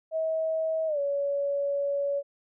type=tone with pitch glide; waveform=sine; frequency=641 to 564.5 Hz; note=E5 to C#5; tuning=-49 to +31 cents; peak=-25 dBFS; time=0.11-2.23 s; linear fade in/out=50 ms; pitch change=-220 cents; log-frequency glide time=0.87-0.99 s; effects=none